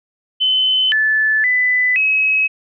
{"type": "tone with pitch steps", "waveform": "sine", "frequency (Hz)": [3043, 1741, 1998, 2559], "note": ["F#7", "A6", "B6", "D#7"], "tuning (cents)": [48, -19, 20, 48], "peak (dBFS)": -12, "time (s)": [0.4, 2.48], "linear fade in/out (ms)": 20, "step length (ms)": 520, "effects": []}